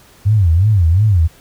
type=tone with vibrato; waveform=sine; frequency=93.8 Hz; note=F#2; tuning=24 cents sharp; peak=-8 dBFS; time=0.25-1.28 s; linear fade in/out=20 ms; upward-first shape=sine; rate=2.8 Hz; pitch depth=270 cents each way; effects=pink hiss -46 dBFS RMS until 1.4 s